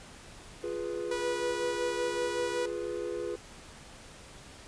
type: chord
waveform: triangle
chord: F diminished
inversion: none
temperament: equal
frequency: 349.2 / 415.3 / 493.9 Hz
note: F4 / Ab4 / Cb5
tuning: 0 / 0 / 0 cents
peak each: -35 dBFS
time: 0.63-3.36 s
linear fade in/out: 10 ms
type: tone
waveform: sawtooth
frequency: 488.6 Hz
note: B4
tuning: 19 cents flat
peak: -28 dBFS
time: 1.11-2.66 s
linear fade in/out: 5 ms
effects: pink hiss -50 dBFS RMS until 4.67 s + resampled to 22050 Hz